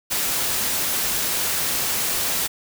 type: noise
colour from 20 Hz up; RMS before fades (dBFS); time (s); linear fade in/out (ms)
white; -23; 0.1-2.48; 20
effects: none